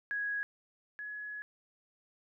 sine tone pair in turn, 1661.2 / 1688.3 Hz, G#6 / G#6, 0 / +28 cents, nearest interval unison, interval 28 cents, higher second, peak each -32 / -39 dBFS, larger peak first, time 0.11-0.43 / 0.99-1.42 s, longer second, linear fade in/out 0 ms, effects none

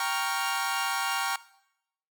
sawtooth chord, G half-diminished seventh, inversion none, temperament equal, 784 / 932.3 / 1108.7 / 1396.9 Hz, G5 / Bb5 / Db6 / F6, 0 / 0 / 0 / 0 cents, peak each -29 dBFS, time 0-1.36 s, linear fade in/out 2 ms, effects noise-tail reverb RT60 0.8 s tail -19 dB re dry

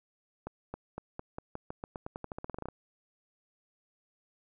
accelerating click train, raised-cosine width 1 ms, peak -24 dBFS, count 21, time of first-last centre 0.47-2.686 s, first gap 270 ms, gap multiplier 0.89, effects none

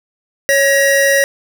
square tone pair together, 554.4 / 1902.9 Hz, C#5 / A#6, 0 / +35 cents, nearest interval octave + major sixth, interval 2135 cents, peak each -13 dBFS, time 0.49-1.24 s, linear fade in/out 0 ms, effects none

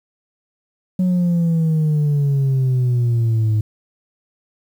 sine exponential sweep, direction down, 185.2 to 106.4 Hz, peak -11 dBFS, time 0.99-3.61 s, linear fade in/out 5 ms, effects tanh soft clip ceiling -13 dBFS + 8-bit

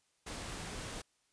pink noise, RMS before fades -43 dBFS, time 0.26-1.02 s, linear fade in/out 10 ms, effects white hiss -75 dBFS RMS until 1.32 s + resampled to 22050 Hz

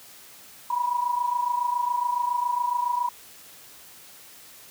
sine tone pair together, 967.8 / 995 Hz, B5 / B5, -35 / +13 cents, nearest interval unison, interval 48 cents, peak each -24 / -28 dBFS, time 0.7-3.09 s, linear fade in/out 5 ms, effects white hiss -48 dBFS RMS until 4.7 s + high-pass 60 Hz 12 dB/octave

